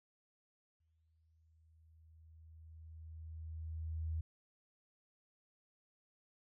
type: tone with exponential growth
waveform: sine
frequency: 80.2 Hz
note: E2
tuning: 47 cents flat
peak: -35 dBFS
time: 0.8-4.21 s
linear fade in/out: 5 ms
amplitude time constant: 740 ms
effects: none